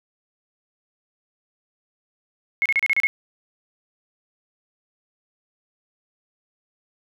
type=tone bursts; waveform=sine; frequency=2173 Hz; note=C#7; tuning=35 cents flat; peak=-16 dBFS; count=7; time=2.62-3.07 s; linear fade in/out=0 ms; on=36 ms; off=33 ms; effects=none